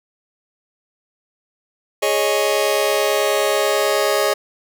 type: chord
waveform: sawtooth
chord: Ab suspended fourth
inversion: none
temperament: just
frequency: 415.3 / 553.7 / 623 Hz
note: Ab4 / Db5 / Eb5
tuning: 0 / -2 / +2 cents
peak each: -16 dBFS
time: 2.02-4.34 s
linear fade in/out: 10 ms
effects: none